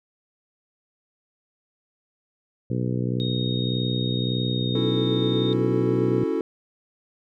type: harmonic tone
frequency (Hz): 61.74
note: B1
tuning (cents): 0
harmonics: 2 / 3 / 4 / 5 / 6 / 7 / 8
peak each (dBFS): -25 / -29 / -31 / -33 / -35 / -36 / -37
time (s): 2.7-6.24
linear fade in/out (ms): 5
type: tone with pitch glide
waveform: sine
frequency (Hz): 3729 to 3673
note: A#7 to A#7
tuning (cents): 0 to -26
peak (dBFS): -30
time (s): 3.2-5.53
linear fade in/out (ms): 0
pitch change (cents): -26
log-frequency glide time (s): 4.5-4.99
type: chord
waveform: triangle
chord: F# minor seventh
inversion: second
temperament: equal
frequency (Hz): 277.2 / 329.6 / 370 / 440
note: C#4 / E4 / F#4 / A4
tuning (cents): 0 / 0 / 0 / 0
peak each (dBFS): -27 / -25 / -26 / -25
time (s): 4.75-6.41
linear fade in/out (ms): 2
effects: none